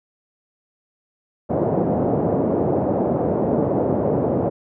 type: band-pass noise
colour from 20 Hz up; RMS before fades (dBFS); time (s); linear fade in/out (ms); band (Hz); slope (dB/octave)
white; -20; 1.49-4.5; 20; 100 to 610; 24
effects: none

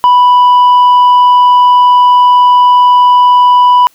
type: tone with tanh clipping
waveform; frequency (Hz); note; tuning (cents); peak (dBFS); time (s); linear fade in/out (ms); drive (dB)
sine; 987.8; B5; 0; -3; 0.04-3.87; 0; 3
effects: white hiss -48 dBFS RMS until 3.94 s

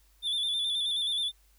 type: tone with vibrato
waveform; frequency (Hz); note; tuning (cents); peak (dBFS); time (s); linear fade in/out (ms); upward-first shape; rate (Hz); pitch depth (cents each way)
triangle; 3510; A7; -5; -26; 0.22-1.32; 50; square; 9.4; 38
effects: added 50 Hz sine -61 dBFS peak until 1.58 s + white hiss -67 dBFS RMS until 1.58 s

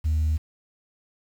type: tone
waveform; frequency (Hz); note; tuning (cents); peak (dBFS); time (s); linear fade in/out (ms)
sine; 77.78; D#2; 0; -18; 0.04-0.38; 20
effects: tanh soft clip ceiling -18 dBFS + 8-bit

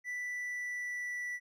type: tone with pitch glide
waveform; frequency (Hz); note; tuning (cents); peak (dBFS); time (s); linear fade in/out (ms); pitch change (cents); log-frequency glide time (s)
triangle; 1975.5 to 1961.9; B6 to B6; 0 to -12; -34; 0.04-1.4; 50; -12; 0.22-1.27
effects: none

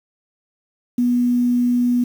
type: tone with quantisation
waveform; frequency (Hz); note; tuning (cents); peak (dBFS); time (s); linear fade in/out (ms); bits
sine; 244.1; B3; -20; -14; 0.98-2.04; 5; 7
effects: none

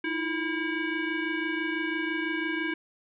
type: tone with frequency modulation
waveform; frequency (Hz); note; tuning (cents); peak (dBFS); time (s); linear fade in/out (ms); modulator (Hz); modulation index
sine; 965; B5; -40; -27; 0.04-2.74; 5; 652; 2.3
effects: none

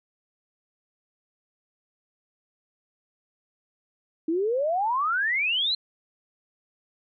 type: exponential sweep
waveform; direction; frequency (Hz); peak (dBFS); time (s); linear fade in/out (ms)
sine; up; 311.1 to 4186; -22; 4.28-5.75; 5
effects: none

